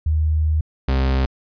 sine / 40% pulse tone pair in turn, 77.78 / 65.99 Hz, D#2 / C2, 0 / +15 cents, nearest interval minor third, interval 285 cents, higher first, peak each -15 dBFS, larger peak neither, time 0.06-0.61 / 0.88-1.26 s, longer first, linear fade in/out 5 ms, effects resampled to 11025 Hz

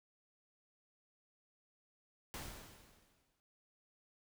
pink noise with exponential decay, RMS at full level -44 dBFS, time 2.34-3.4 s, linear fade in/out 0 ms, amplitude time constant 230 ms, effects none

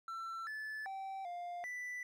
triangle tone with pitch steps, 1342 / 1737 / 774 / 702 / 1981 Hz, E6 / A6 / G5 / F5 / B6, +31 / -23 / -22 / +9 / +5 cents, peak -39 dBFS, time 0.08-2.03 s, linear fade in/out 2 ms, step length 390 ms, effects none

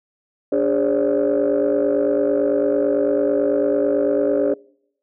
sine tone cluster, 289.4 / 406.9 / 533 / 582 Hz, D4 / G#4 / C5 / D5, -25 / -35 / +32 / -16 cents, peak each -20 dBFS, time 0.52-4.54 s, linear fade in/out 5 ms, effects noise-tail reverb RT60 0.7 s tail -25 dB re dry + tanh soft clip ceiling -10 dBFS

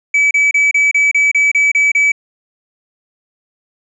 triangle tone bursts, 2292 Hz, D7, 43 cents flat, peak -7 dBFS, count 10, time 0.14-2.119 s, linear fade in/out 5 ms, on 170 ms, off 31 ms, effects resampled to 22050 Hz

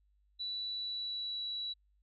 sine tone with pitch glide, 3951 to 3921 Hz, B7 to B7, 0 to -13 cents, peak -36 dBFS, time 0.39-1.74 s, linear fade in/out 20 ms, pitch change -13 cents, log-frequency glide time 0.7-1.45 s, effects added 50 Hz sine -68 dBFS peak until 2.02 s

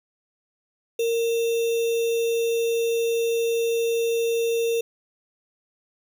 sine tone with sample-and-hold, 462.5 Hz, A#4, 14 cents flat, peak -20 dBFS, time 0.99-4.81 s, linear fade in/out 5 ms, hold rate 3150 Hz, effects none

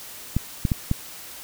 clicks, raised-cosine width 5 ms, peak -8 dBFS, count 4, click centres 0.366 / 0.652 / 0.718 / 0.914 s, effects white hiss -40 dBFS RMS until 1.43 s

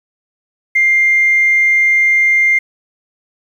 sine tone, 2100 Hz, C7, 6 cents sharp, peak -7 dBFS, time 0.75-2.59 s, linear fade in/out 10 ms, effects tanh soft clip ceiling -4 dBFS + 7-bit

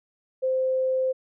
sine tone, 520 Hz, C5, 11 cents flat, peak -21 dBFS, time 0.42-1.13 s, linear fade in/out 20 ms, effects none

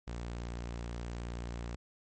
sawtooth tone, 58.8 Hz, A#1, 16 cents sharp, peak -34 dBFS, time 0.07-1.76 s, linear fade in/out 10 ms, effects MP3 32 kbps

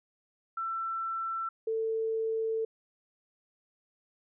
sine tone pair in turn, 1340 / 445.9 Hz, E6 / A4, +28 / +23 cents, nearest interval octave + perfect fifth, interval 1905 cents, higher first, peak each -31 / -28 dBFS, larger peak second, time 0.57-1.49 / 1.67-2.65 s, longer second, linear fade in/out 5 ms, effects none

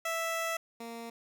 15% pulse tone pair in turn, 659 / 231.6 Hz, E5 / A#3, -1 / -11 cents, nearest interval octave + tritone, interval 1810 cents, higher first, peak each -25 / -34 dBFS, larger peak first, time 0.05-0.57 / 0.8-1.1 s, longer first, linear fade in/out 5 ms, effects none

